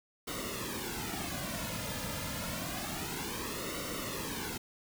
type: noise with flanger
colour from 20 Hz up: pink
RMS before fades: -38 dBFS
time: 0.27-4.58 s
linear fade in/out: 10 ms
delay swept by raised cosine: 1.2 to 2.7 ms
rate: 0.28 Hz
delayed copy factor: -0.75
effects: none